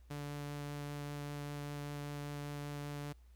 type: tone with vibrato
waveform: sawtooth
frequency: 145.1 Hz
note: D3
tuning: 21 cents flat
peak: -37 dBFS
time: 0.1-3.13 s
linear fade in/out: 10 ms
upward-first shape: triangle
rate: 5.1 Hz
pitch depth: 9 cents each way
effects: added 60 Hz sine -57 dBFS peak until 3.35 s + pink hiss -75 dBFS RMS until 3.35 s